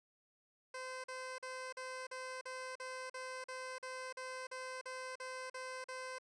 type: tone bursts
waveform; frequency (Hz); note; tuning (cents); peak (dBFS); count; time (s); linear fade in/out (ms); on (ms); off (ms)
15% pulse; 515; C5; -28; -37; 16; 0.74-6.185; 5; 300; 43
effects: resampled to 22050 Hz